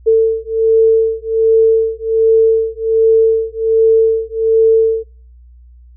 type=beating tone pair; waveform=sine; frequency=446.7 / 448 Hz; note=A4 / A4; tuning=+26 / +31 cents; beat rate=1.3 Hz; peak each=-11 dBFS; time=0.06-5.04 s; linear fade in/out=20 ms; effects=noise-tail reverb RT60 0.4 s tail -21 dB re dry + added 60 Hz sine -38 dBFS peak until 5.96 s